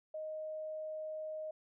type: tone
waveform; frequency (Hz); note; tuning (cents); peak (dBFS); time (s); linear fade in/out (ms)
sine; 623; D#5; +2; -39; 0.14-1.51; 5
effects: none